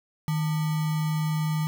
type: tone with sample-and-hold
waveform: sine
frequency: 155.56 Hz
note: D#3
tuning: in tune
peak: -23 dBFS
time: 0.28-1.67 s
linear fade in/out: 0 ms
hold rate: 1050 Hz
effects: none